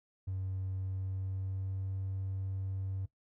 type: tone with pitch glide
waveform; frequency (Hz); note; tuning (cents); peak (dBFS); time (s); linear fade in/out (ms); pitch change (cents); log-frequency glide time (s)
triangle; 94.8 to 95.96; F#2 to G2; +43 to -36; -32; 0.27-3.06; 10; +21; 0.76-1.91
effects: noise-tail reverb RT60 0.1 s tail -17 dB re dry + tanh soft clip ceiling -28 dBFS